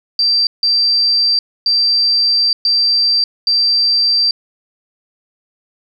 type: tone bursts at uneven times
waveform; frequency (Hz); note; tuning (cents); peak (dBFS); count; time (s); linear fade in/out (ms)
sine; 4694; D8; -2; -10; 5; 0.19-0.47 / 0.63-1.39 / 1.66-2.53 / 2.65-3.24 / 3.47-4.31; 2
effects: 8-bit